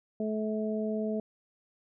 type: harmonic tone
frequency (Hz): 215.9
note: A3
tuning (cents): -33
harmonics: 1 / 2 / 3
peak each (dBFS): -31 / -34 / -36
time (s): 0.2-1.2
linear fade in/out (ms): 2
effects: none